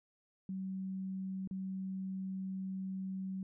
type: tone with dropouts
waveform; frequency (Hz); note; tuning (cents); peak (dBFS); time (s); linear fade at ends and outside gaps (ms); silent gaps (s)
sine; 190; F#3; +46; -37; 0.49-3.43; 2; 1.475-1.51
effects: none